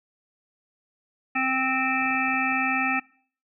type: harmonic tone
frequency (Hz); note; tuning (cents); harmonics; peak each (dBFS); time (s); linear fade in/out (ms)
261.6; C4; 0; 1 / 3 / 5 / 7 / 9 / 10; -29 / -29 / -29 / -29 / -29 / -29; 1.35-3; 10
type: clicks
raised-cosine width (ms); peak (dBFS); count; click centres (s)
1; -32; 7; 2.022 / 2.059 / 2.109 / 2.147 / 2.283 / 2.341 / 2.523
effects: noise-tail reverb RT60 0.5 s tail -22 dB re dry